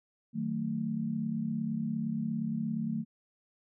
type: chord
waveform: sine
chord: D# diminished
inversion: none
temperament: just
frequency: 155.56 / 186.68 / 224 Hz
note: D#3 / F#3 / A3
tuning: 0 / +16 / +31 cents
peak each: -37 / -37 / -32 dBFS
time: 0.33-3.05 s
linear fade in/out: 50 ms
effects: none